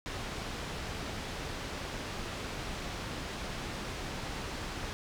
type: low-pass noise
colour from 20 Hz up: pink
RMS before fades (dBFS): -39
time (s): 0.06-4.93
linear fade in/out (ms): 0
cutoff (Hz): 5400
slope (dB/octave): 12
effects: none